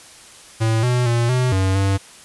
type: tone with pitch steps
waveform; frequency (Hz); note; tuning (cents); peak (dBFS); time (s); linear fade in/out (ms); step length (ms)
square; 112 / 123.8 / 118.1 / 126.7 / 95.1 / 97.6; A2 / B2 / A#2 / B2 / F#2 / G2; +31 / +5 / +23 / +45 / +48 / -7; -16; 0.6-1.98; 20; 230
effects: white hiss -43 dBFS RMS until 2.24 s + resampled to 24000 Hz